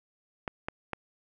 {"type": "clicks", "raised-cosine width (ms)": 0.5, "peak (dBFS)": -17, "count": 3, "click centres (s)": [0.478, 0.685, 0.933], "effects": []}